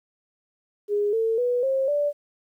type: tone with pitch steps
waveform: sine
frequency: 412.2 / 449.5 / 490.2 / 534.6 / 582.9 Hz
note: G#4 / A4 / B4 / C5 / D5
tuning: -13 / +37 / -13 / +37 / -13 cents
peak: -20 dBFS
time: 0.88-2.13 s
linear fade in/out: 50 ms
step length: 250 ms
effects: 10-bit